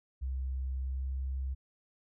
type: tone with pitch glide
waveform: sine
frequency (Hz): 65.41 to 66.13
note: C2 to C2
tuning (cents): 0 to +19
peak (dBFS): -32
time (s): 0.21-1.55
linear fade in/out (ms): 20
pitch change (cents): +19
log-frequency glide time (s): 0.82-1.08
effects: none